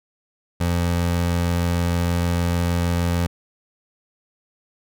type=tone; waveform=25% pulse; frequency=86.5 Hz; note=F2; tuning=16 cents flat; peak=-15 dBFS; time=0.6-3.27 s; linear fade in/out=10 ms; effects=none